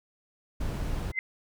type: noise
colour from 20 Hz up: brown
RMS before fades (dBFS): -31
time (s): 0.6-1.12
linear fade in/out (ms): 10
type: tone with exponential growth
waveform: sine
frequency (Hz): 2066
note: C7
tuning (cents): -22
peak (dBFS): -21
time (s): 1.11-1.19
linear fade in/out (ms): 1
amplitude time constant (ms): 16
effects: none

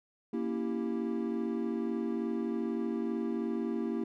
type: chord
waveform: triangle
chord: A# diminished seventh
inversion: none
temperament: equal with one note detuned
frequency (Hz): 233.8 / 277.2 / 329.6 / 392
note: A#3 / C#4 / E4 / G4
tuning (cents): +5 / 0 / 0 / 0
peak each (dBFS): -32 / -38 / -34 / -36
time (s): 0.33-4.04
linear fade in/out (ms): 5
effects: none

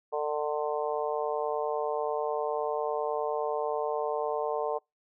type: harmonic tone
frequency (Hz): 149.7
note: D3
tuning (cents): +33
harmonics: 3 / 4 / 5 / 6 / 7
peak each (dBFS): -31 / -33 / -35 / -37 / -38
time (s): 0.12-4.79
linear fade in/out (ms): 20
effects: noise-tail reverb RT60 0.2 s tail -26 dB re dry

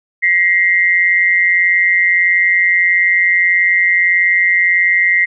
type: tone pair together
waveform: sine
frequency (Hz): 1911.4 / 2093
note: A#6 / C7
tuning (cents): +43 / 0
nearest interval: major second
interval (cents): 157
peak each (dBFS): -12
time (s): 0.22-5.26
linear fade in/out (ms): 20
effects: none

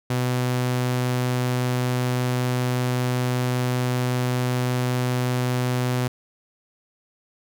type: tone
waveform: sawtooth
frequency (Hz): 125.2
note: B2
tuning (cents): +24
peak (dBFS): -17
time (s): 0.1-6.08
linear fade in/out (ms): 5
effects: none

